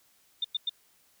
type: tone bursts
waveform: sine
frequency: 3606 Hz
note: A7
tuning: 42 cents sharp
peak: -26 dBFS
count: 3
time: 0.42-0.695 s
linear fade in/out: 5 ms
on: 25 ms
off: 100 ms
effects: white hiss -65 dBFS RMS until 1.2 s